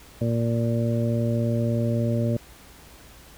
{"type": "harmonic tone", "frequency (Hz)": 116.54, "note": "A#2", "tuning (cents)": 0, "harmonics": [1, 2, 3, 4, 5], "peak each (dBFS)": [-23, -26, -33, -34, -30], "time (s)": [0.21, 2.37], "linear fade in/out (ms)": 5, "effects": ["added 60 Hz sine -52 dBFS peak until 3.37 s", "pink hiss -49 dBFS RMS until 3.37 s"]}